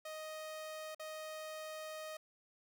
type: tone with dropouts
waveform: sawtooth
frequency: 624 Hz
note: D#5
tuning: 5 cents sharp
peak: -40 dBFS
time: 0.05-2.17 s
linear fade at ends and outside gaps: 5 ms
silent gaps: 0.948-0.995 s
effects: none